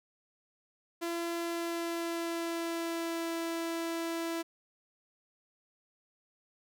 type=tone with pitch glide; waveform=sawtooth; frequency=339 to 332.6 Hz; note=E4 to E4; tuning=+49 to +16 cents; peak=-29 dBFS; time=1.01-4.43 s; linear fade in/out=20 ms; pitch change=-33 cents; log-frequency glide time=1.39-3.3 s; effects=none